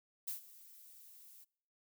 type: noise with ADSR envelope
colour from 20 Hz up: violet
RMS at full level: -39 dBFS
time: 0.27-1.45 s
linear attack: 13 ms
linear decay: 120 ms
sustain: -19 dB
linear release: 20 ms
effects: noise-tail reverb RT60 0.7 s tail -26 dB re dry